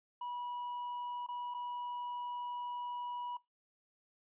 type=tone with dropouts; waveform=triangle; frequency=974 Hz; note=B5; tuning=24 cents flat; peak=-37 dBFS; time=0.21-3.37 s; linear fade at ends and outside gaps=5 ms; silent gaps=1.265-1.286 / 1.54-1.545 s; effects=noise-tail reverb RT60 0.2 s tail -22 dB re dry + resampled to 8000 Hz